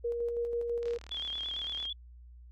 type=tone with tremolo; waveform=sine; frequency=472.6 Hz; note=A#4; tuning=24 cents sharp; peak=-29 dBFS; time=0.04-0.98 s; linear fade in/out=10 ms; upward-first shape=square; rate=6.1 Hz; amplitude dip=30%
type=click train; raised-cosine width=0.2 ms; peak=-31 dBFS; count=40; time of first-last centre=0.83-1.854 s; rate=38.1 Hz
type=tone with vibrato; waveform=sine; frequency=3322 Hz; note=G#7; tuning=in tune; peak=-34 dBFS; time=1.11-1.93 s; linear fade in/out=5 ms; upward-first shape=square; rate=8.9 Hz; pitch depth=52 cents each way
effects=added 60 Hz sine -49 dBFS peak until 2.51 s + AAC 48 kbps